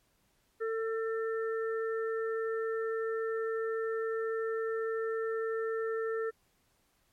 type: harmonic tone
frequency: 448.2 Hz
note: A4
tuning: 32 cents sharp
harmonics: 1 / 3 / 4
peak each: -31 / -41 / -43 dBFS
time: 0.6-6.31 s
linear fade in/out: 20 ms
effects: pink hiss -72 dBFS RMS until 7.12 s + MP3 64 kbps